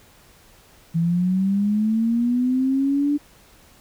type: linear sweep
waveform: sine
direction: up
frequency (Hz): 163.1 to 293.7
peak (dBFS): -17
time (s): 0.94-3.18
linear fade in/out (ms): 20
effects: pink hiss -52 dBFS RMS until 3.8 s